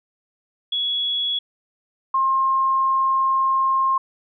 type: tone pair in turn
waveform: sine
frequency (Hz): 3365 / 1065.1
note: G#7 / C6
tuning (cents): +22 / +30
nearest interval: octave + minor sixth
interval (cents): 1992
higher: first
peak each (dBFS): -20 / -16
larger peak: second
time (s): 0.72-1.39 / 2.14-3.98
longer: second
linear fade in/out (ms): 5
effects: none